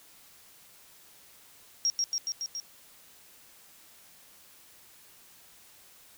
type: tone with echo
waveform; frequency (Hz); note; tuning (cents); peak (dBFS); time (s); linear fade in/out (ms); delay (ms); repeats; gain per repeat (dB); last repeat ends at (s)
sine; 5600; F8; +4; -23; 1.85-1.9; 0; 140; 5; -2; 2.6
effects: white hiss -56 dBFS RMS until 6.17 s